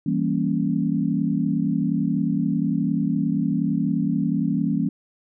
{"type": "chord", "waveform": "sine", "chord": "E diminished seventh", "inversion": "none", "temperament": "equal", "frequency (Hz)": [164.81, 196, 233.1, 277.2], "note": ["E3", "G3", "Bb3", "Db4"], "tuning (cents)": [0, 0, 0, 0], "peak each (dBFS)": -25, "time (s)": [0.06, 4.89], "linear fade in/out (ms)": 5, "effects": []}